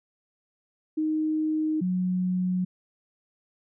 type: tone pair in turn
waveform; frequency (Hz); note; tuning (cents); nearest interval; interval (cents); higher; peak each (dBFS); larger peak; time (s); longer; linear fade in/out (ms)
sine; 311.1 / 182.74; D#4 / F#3; 0 / -21; major sixth; 921; first; -23; neither; 0.97-1.81 / 1.81-2.65; neither; 10
effects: none